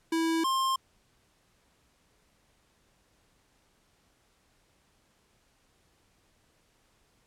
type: tone pair in turn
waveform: square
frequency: 327.2 / 1059.4 Hz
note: E4 / C6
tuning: -13 / +21 cents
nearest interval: octave + minor sixth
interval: 2034 cents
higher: second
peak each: -26 dBFS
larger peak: neither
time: 0.12-0.44 / 0.44-0.76 s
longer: neither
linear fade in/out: 5 ms
effects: pink hiss -68 dBFS RMS until 7.26 s + low-pass 11000 Hz 12 dB/octave